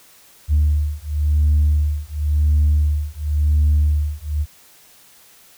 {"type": "beating tone pair", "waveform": "sine", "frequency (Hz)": [74.3, 75.24], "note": ["D2", "D2"], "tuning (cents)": [21, 42], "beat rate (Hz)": 0.94, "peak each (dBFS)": -16, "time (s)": [0.48, 4.46], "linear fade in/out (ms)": 50, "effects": ["tanh soft clip ceiling -9 dBFS", "white hiss -49 dBFS RMS until 5.57 s"]}